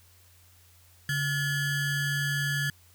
square ring-modulated tone, 784 Hz, G5, in tune, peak -24 dBFS, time 1.09-2.7 s, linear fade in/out 2 ms, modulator 926 Hz, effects added 88 Hz sine -58 dBFS peak until 2.94 s + white hiss -60 dBFS RMS until 2.94 s

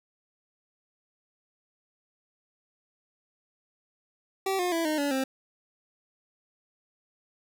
25% pulse tone with pitch steps, 385.7 / 357.8 / 331.9 / 307.9 / 285.6 / 265 Hz, G4 / F4 / E4 / D#4 / D4 / C4, -28 / +42 / +12 / -18 / -48 / +22 cents, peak -22 dBFS, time 4.46-5.24 s, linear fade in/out 5 ms, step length 130 ms, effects none

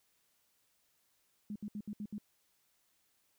sine tone bursts, 208.3 Hz, G#3, 5 cents sharp, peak -38 dBFS, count 6, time 1.5-2.182 s, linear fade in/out 2 ms, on 57 ms, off 68 ms, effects white hiss -75 dBFS RMS until 3.38 s

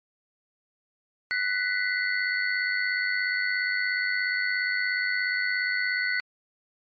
sine tone cluster, 1492 / 1957 / 2054 / 4416 Hz, F#6 / B6 / C7 / C#8, +14 / -16 / -33 / -7 cents, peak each -28 / -29 / -30 / -34 dBFS, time 1.31-6.2 s, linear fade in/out 0 ms, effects MP3 32 kbps

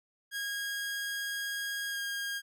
sawtooth tone with pitch glide, 1636 to 1620 Hz, G#6 to G#6, -26 to -43 cents, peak -30 dBFS, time 0.31-2.42 s, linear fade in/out 50 ms, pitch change -17 cents, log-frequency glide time 1.89-1.99 s, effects none

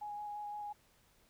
sine tone with vibrato, 830.6 Hz, G#5, in tune, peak -40 dBFS, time 0.01-0.73 s, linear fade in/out 10 ms, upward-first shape square, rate 5.8 Hz, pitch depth 10 cents each way, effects pink hiss -69 dBFS RMS until 1.29 s

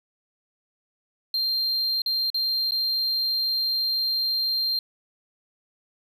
triangle tone with dropouts, 4178 Hz, C8, 3 cents flat, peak -21 dBFS, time 1.34-4.79 s, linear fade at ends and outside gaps 2 ms, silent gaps 2.019-2.061 / 2.302-2.344 / 2.709-2.719 s, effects none

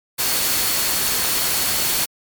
sine tone in noise, 4396 Hz, C#8, 15 cents flat, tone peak -29 dBFS, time 0.18-2.06 s, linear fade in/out 20 ms, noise white, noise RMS -20 dBFS, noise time 0.18-2.06 s, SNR -12 dB, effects MP3 96 kbps

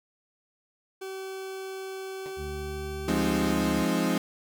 40% pulse tone with pitch glide, 382.6 to 385.9 Hz, G4 to G4, -42 to -27 cents, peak -34 dBFS, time 1.01-3.54 s, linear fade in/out 10 ms, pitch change +15 cents, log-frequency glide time 2.17-3.03 s
10% pulse tone with exponential decay, 148.2 Hz, D3, 16 cents sharp, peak -32 dBFS, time 2.26-2.38 s, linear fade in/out 0 ms, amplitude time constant 25 ms
harmonic tone, 73.42 Hz, D2, in tune, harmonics 1 / 2 / 3, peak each -36 / -43 / -45 dBFS, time 2.36-3.86 s, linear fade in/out 50 ms
35% pulse chord, F minor seventh, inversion none, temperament equal, 174.61 / 207.7 / 261.6 / 311.1 Hz, F3 / Ab3 / C4 / Eb4, 0 / 0 / 0 / 0 cents, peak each -28 dBFS, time 3.08-4.18 s, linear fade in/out 2 ms
effects none

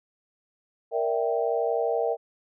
sine chord, E half-diminished seventh, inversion second, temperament equal, 466.2 / 587.3 / 659.3 / 784 Hz, Bb4 / D5 / E5 / G5, 0 / 0 / 0 / 0 cents, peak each -26 / -31 / -28 / -31 dBFS, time 0.91-2.17 s, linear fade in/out 50 ms, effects none

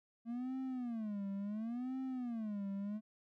triangle tone with vibrato, 227.5 Hz, A#3, 42 cents flat, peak -36 dBFS, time 0.25-3.01 s, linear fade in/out 50 ms, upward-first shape sine, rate 0.71 Hz, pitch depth 250 cents each way, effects none

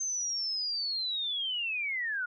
sine linear sweep, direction down, 6310 to 1410 Hz, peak -30 dBFS, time 0-2.26 s, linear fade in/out 10 ms, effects none

